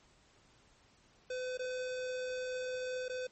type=tone with dropouts; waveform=square; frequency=507 Hz; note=B4; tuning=45 cents sharp; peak=-37 dBFS; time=1.3-3.27 s; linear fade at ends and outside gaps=5 ms; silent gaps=1.574-1.592 / 3.083-3.096 s; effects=pink hiss -66 dBFS RMS until 3.31 s + MP3 32 kbps

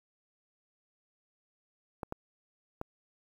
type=clicks; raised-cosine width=1 ms; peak=-22 dBFS; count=3; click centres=2.032 / 2.124 / 2.814 s; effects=9-bit

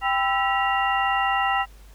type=tone cluster; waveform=sine; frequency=788 / 1006 / 1324 / 1936 / 2786 Hz; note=G5 / B5 / E6 / B6 / F7; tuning=+9 / +32 / +7 / -35 / -5 cents; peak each=-23 / -29 / -26 / -27 / -29 dBFS; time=0.01-1.66 s; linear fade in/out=50 ms; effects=added 50 Hz sine -44 dBFS peak until 1.94 s + pink hiss -55 dBFS RMS until 1.94 s

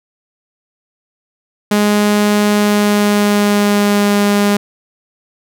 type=tone with pitch glide; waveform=sawtooth; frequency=207.7 to 204 Hz; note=G#3 to G#3; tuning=0 to -31 cents; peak=-6 dBFS; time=1.71-4.57 s; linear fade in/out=5 ms; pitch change=-31 cents; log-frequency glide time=2.51-4.15 s; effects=none

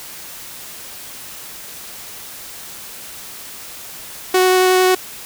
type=tone with vibrato; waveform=sawtooth; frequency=370 Hz; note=F#4; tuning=in tune; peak=-7 dBFS; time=4.34-4.95 s; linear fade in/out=5 ms; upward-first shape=triangle; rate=11 Hz; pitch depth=9 cents each way; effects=white hiss -34 dBFS RMS until 5.25 s

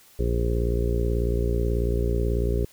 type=harmonic tone; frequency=58.27 Hz; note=A#1; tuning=in tune; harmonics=1 / 2 / 3 / 4 / 5 / 6 / 7 / 8 / 9; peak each=-23 / -29 / -34 / -36 / -39 / -34 / -29 / -39 / -37 dBFS; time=0.19-2.65 s; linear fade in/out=5 ms; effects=white hiss -54 dBFS RMS until 2.72 s

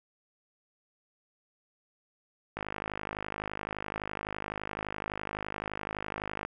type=click train; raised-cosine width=0.5 ms; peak=-19 dBFS; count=202; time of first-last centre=2.57-6.45 s; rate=51.8 Hz; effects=none

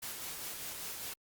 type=noise with tremolo; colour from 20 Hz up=white; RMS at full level=-41 dBFS; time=0.02-1.14 s; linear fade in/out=10 ms; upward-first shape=sine; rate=5 Hz; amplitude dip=30%; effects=Opus 48 kbps

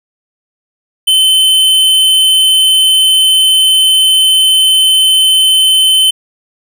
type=tone; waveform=square; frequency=3063 Hz; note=G7; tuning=41 cents flat; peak=-6 dBFS; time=1.07-6.11 s; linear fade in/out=10 ms; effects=none

